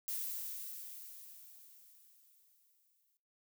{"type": "noise with exponential decay", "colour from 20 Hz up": "violet", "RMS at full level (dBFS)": -38, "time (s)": [0.08, 3.17], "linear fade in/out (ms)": 0, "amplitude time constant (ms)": 670, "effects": ["noise-tail reverb RT60 0.4 s tail -19 dB re dry"]}